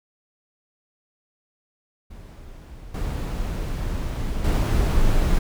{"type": "noise with level steps", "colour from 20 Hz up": "brown", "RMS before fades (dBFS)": [-40, -26, -19], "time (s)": [2.1, 5.39], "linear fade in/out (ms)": 10, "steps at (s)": [2.94, 4.44], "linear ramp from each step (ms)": 5, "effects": []}